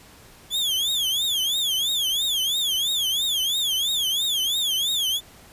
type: tone with vibrato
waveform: 40% pulse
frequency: 3369 Hz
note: G#7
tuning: 24 cents sharp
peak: -20 dBFS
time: 0.5-5.21 s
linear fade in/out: 50 ms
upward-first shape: triangle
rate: 3 Hz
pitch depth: 210 cents each way
effects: pink hiss -49 dBFS RMS until 5.52 s + resampled to 32000 Hz